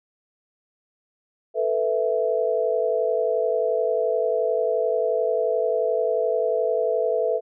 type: chord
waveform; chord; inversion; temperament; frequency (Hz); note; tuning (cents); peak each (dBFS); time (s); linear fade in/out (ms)
sine; A suspended second; none; equal with one note detuned; 442.5 / 493.9 / 659.3; A4 / B4 / E5; +10 / 0 / 0; -24; 1.54-7.41; 50
effects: none